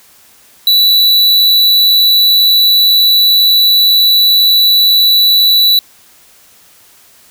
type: tone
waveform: square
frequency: 3951 Hz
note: B7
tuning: in tune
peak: -6 dBFS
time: 0.67-5.79 s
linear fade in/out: 2 ms
effects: white hiss -44 dBFS RMS until 7.3 s